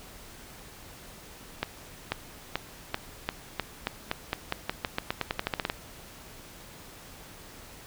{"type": "accelerating click train", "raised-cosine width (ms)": 0.3, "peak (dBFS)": -11, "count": 22, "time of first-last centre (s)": [1.63, 5.699], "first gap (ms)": 490, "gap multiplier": 0.89, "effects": ["pink hiss -48 dBFS RMS until 7.86 s"]}